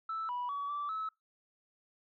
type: tone with pitch steps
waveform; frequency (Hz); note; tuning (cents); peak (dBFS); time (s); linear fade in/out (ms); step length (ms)
sine; 1318 / 980 / 1135 / 1163 / 1298; E6 / B5 / C#6 / D6 / E6; -1 / -14 / +41 / -17 / -27; -33; 0.09-1.09; 5; 200
effects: noise-tail reverb RT60 0.2 s tail -25 dB re dry + tanh soft clip ceiling -31 dBFS